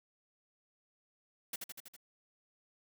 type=noise with echo; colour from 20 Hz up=white; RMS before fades=-39 dBFS; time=1.53-1.56 s; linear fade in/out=5 ms; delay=81 ms; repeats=5; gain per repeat=-3 dB; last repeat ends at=1.965 s; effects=none